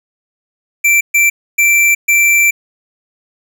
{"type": "tone bursts at uneven times", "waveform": "square", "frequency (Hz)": 2344, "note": "D7", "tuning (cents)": -4, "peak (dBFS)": -8, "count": 4, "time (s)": [[0.84, 1.01], [1.14, 1.3], [1.58, 1.95], [2.08, 2.51]], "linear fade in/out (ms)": 10, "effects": []}